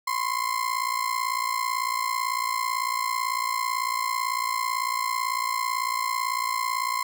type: ring-modulated tone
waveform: 35% pulse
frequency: 1046.5 Hz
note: C6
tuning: in tune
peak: -20 dBFS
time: 0.07-7.03 s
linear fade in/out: 5 ms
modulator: 29 Hz
effects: none